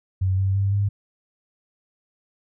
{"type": "tone with pitch steps", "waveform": "sine", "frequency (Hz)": [94.2, 96.4, 98.66, 100.96], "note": ["F#2", "G2", "G2", "G#2"], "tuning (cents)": [32, -28, 12, -48], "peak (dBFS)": -18, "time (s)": [0.21, 0.89], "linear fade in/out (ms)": 10, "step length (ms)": 170, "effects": []}